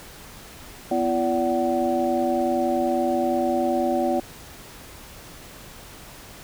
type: tone cluster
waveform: sine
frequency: 249.1 / 339.5 / 577 / 751 Hz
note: B3 / F4 / D5 / F#5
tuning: +15 / -49 / -31 / +26 cents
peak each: -26 / -25 / -25 / -25 dBFS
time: 0.91-4.2 s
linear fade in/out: 5 ms
effects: pink hiss -43 dBFS RMS until 6.43 s